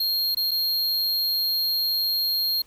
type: tone with dropouts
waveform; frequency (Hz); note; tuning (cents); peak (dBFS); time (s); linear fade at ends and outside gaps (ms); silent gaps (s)
square; 4233; C8; +19; -22; 0-2.62; 5; 0.348-0.369 / 0.51-0.514
effects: pink hiss -57 dBFS RMS until 2.66 s